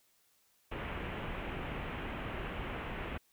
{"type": "low-pass noise", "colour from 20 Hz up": "pink", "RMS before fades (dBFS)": -40, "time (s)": [0.71, 3.18], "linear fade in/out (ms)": 10, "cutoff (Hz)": 3000, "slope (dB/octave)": 48, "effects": ["white hiss -71 dBFS RMS until 3.32 s"]}